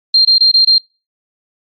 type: tone bursts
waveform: sine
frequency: 4186 Hz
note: C8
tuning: in tune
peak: -5 dBFS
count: 5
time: 0.14-0.782 s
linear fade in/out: 5 ms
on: 110 ms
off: 23 ms
effects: noise-tail reverb RT60 0.3 s tail -26 dB re dry + MP3 48 kbps